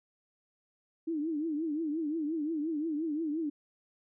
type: tone with vibrato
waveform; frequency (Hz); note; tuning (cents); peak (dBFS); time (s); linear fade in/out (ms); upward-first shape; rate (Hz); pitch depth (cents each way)
sine; 311.1; D#4; 0; -30; 1.07-3.5; 10; triangle; 5.7; 150
effects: none